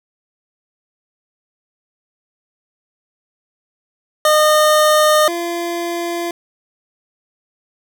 25% pulse tone pair in turn, 611 / 342.9 Hz, D#5 / F4, -32 / -32 cents, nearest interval minor seventh, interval 1000 cents, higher first, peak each -6 / -16 dBFS, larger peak first, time 4.25-5.28 / 5.28-6.31 s, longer neither, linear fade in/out 2 ms, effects none

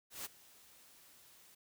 white noise with ADSR envelope, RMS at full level -42 dBFS, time 0.1-1.55 s, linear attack 150 ms, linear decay 23 ms, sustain -20 dB, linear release 8 ms, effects none

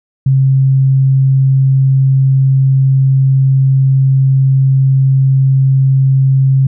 sine tone, 134.1 Hz, C3, 43 cents sharp, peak -6 dBFS, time 0.26-6.67 s, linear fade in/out 5 ms, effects none

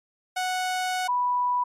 sawtooth / sine tone pair in turn, 738 / 985.1 Hz, F#5 / B5, -5 / -5 cents, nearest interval perfect fourth, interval 500 cents, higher second, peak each -21 / -21 dBFS, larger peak neither, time 0.36-1.08 / 1.08-1.64 s, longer first, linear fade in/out 10 ms, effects low-pass 11000 Hz 12 dB/octave + MP3 96 kbps

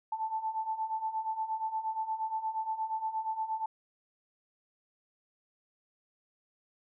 sine beating tone pair, 875 / 883.5 Hz, A5 / A5, -10 / +7 cents, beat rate 8.5 Hz, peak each -37 / -33 dBFS, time 0.12-3.66 s, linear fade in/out 5 ms, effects none

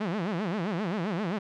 sawtooth tone with vibrato, 189.5 Hz, F#3, 42 cents sharp, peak -24 dBFS, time 0-1.39 s, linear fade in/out 10 ms, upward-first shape sine, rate 7.6 Hz, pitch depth 260 cents each way, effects low-pass 3000 Hz 12 dB/octave

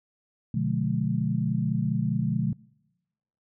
sine chord, B diminished seventh, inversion none, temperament just, 123.47 / 148.16 / 177.8 / 213.4 Hz, B2 / D3 / F3 / Ab3, 0 / +16 / +31 / +47 cents, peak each -29 dBFS, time 0.54-2.53 s, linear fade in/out 5 ms, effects noise-tail reverb RT60 1.0 s tail -25 dB re dry

